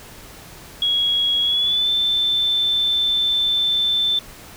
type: tone with pitch glide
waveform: sine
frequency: 3322 to 3540 Hz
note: G#7 to A7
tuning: 0 to +10 cents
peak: -16 dBFS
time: 0.82-4.19 s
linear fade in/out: 2 ms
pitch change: +110 cents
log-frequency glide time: 1.42-1.89 s
effects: pink hiss -41 dBFS RMS until 4.56 s